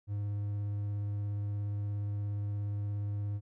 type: tone with vibrato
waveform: triangle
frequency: 102.4 Hz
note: G#2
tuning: 24 cents flat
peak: -30 dBFS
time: 0.07-3.41 s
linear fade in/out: 50 ms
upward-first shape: sine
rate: 17 Hz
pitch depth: 10 cents each way
effects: none